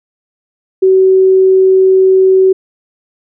sine tone, 378.5 Hz, F#4, 39 cents sharp, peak -4 dBFS, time 0.82-2.53 s, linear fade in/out 10 ms, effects none

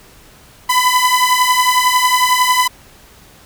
sawtooth beating tone pair, 997 / 1008 Hz, B5 / B5, +16 / +35 cents, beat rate 11 Hz, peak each -10 dBFS, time 0.69-2.68 s, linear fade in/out 10 ms, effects pink hiss -44 dBFS RMS until 3.45 s

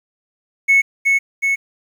triangle tone with echo, 2202 Hz, C#7, 12 cents flat, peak -6 dBFS, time 0.68-0.82 s, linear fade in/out 20 ms, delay 370 ms, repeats 2, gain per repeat -3 dB, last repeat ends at 1.56 s, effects tanh soft clip ceiling -5 dBFS + 8-bit

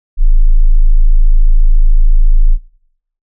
sine tone, 27 Hz, A0, 32 cents flat, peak -3 dBFS, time 0.17-2.58 s, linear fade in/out 50 ms, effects noise-tail reverb RT60 0.7 s tail -17 dB re dry

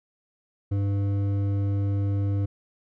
sine tone with hard clipping, 99.8 Hz, G2, 32 cents sharp, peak -24 dBFS, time 0.71-2.46 s, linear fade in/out 10 ms, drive 9 dB, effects none

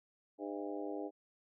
harmonic tone with a mistuned harmonic, 101.1 Hz, G#2, 46 cents flat, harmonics 3 / 4 / 5 / 6 / 7 / 8, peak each -42 / -44 / -46 / -48 / -49 / -50 dBFS, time 0.38-1.11 s, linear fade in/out 50 ms, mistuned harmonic 7, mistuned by -74 cents, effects none

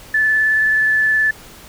sine tone with vibrato, 1742 Hz, A6, 18 cents flat, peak -12 dBFS, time 0.14-1.31 s, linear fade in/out 5 ms, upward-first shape sine, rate 19 Hz, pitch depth 13 cents each way, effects pink hiss -40 dBFS RMS until 1.68 s

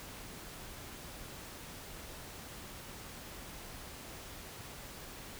silence, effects pink hiss -48 dBFS RMS until 5.39 s

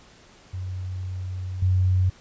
sine tone with level steps, 92.5 Hz, F#2, in tune, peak -28 / -17 dBFS, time 0.53-2.1 s, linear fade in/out 10 ms, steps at 1.62 s, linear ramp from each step 5 ms, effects pink hiss -52 dBFS RMS until 2.2 s + resampled to 16000 Hz

